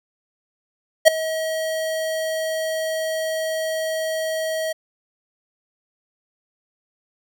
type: tone with ADSR envelope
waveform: square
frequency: 638 Hz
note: D#5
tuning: 43 cents sharp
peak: -5 dBFS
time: 1.05-4.73 s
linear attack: 28 ms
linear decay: 7 ms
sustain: -18 dB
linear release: 12 ms
effects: none